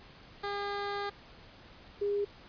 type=tone pair in turn; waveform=15% pulse / sine; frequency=404.5 / 406.8 Hz; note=G#4 / G#4; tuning=-46 / -36 cents; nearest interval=unison; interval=10 cents; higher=second; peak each=-27 / -28 dBFS; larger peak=first; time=0.43-1.1 / 2.01-2.25 s; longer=first; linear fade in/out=10 ms; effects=pink hiss -54 dBFS RMS until 2.48 s + resampled to 11025 Hz